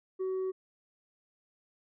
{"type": "tone with tanh clipping", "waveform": "triangle", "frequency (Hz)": 376.5, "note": "F#4", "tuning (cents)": 30, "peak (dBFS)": -31, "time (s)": [0.19, 0.52], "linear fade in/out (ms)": 20, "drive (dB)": 7, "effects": []}